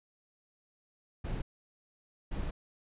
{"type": "noise bursts at uneven times", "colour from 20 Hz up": "brown", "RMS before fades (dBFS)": -35, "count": 2, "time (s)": [[1.24, 1.42], [2.31, 2.51]], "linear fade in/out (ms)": 10, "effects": ["resampled to 8000 Hz"]}